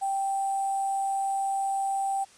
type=tone with sample-and-hold; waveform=sine; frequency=783 Hz; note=G5; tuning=2 cents flat; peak=-25 dBFS; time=0.01-2.25 s; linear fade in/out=20 ms; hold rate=8820 Hz; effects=white hiss -55 dBFS RMS until 2.37 s + resampled to 22050 Hz